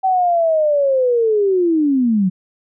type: linear sweep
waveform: sine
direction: down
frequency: 768 to 177.6 Hz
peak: -12 dBFS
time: 0.03-2.3 s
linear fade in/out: 20 ms
effects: none